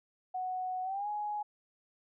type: tone with pitch glide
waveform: sine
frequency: 740 to 835.4 Hz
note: F#5 to G#5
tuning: 0 to +10 cents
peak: -33 dBFS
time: 0.34-1.43 s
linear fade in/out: 10 ms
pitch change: +210 cents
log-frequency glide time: 0.83-1.08 s
effects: none